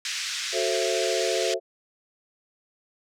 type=band-pass noise; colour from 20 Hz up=white; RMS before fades=-31 dBFS; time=0.05-1.54 s; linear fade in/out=2 ms; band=1600 to 6400 Hz; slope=24 dB/octave
type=chord; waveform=sine; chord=F# half-diminished seventh; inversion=none; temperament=just; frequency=370 / 444 / 532.8 / 666 Hz; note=F#4 / A4 / C5 / E5; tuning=0 / +16 / +31 / +18 cents; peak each=-29 dBFS; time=0.52-1.6 s; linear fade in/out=50 ms
effects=none